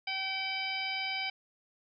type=harmonic tone with a mistuned harmonic; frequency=769 Hz; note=G5; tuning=33 cents flat; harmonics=1 / 2 / 3 / 4 / 5 / 6; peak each=-40 / -46 / -35 / -39 / -46 / -40 dBFS; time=0.07-1.3 s; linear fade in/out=5 ms; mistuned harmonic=6; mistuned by=+92 cents; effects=none